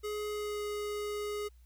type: tone with pitch glide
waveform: square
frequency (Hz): 419.9 to 416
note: G#4 to G#4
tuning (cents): +19 to +3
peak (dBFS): -35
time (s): 0.03-1.49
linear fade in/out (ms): 20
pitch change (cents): -16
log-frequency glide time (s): 0.28-0.62
effects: added 60 Hz sine -55 dBFS peak until 1.65 s + white hiss -73 dBFS RMS until 1.65 s